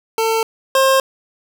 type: tone pair in turn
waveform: 25% pulse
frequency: 448.2 / 533 Hz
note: A4 / C5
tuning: +32 / +32 cents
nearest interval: minor third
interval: 300 cents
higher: second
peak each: -11 / -7 dBFS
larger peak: second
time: 0.18-0.43 / 0.75-1 s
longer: neither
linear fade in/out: 2 ms
effects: none